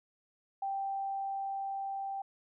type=tone with level ramp; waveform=sine; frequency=784 Hz; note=G5; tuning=in tune; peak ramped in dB=-32 to -35 dBFS; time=0.62-2.22 s; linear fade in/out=5 ms; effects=none